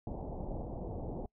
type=low-pass noise; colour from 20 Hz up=pink; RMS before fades=-40 dBFS; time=0.07-1.26 s; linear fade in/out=2 ms; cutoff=820 Hz; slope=48 dB/octave; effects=noise-tail reverb RT60 0.1 s tail -25 dB re dry